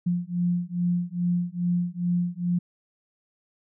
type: beating tone pair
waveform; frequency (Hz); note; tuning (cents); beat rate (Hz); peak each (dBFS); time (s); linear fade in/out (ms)
sine; 174.61 / 177.01; F3 / F3; 0 / +24; 2.4; -26; 0.06-2.59; 10
effects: none